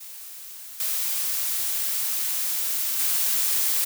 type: noise with level steps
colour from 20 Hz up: blue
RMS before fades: -40 / -26 / -23 dBFS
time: 0-3.85 s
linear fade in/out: 10 ms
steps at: 0.8 / 2.99 s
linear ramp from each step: 2 ms
effects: none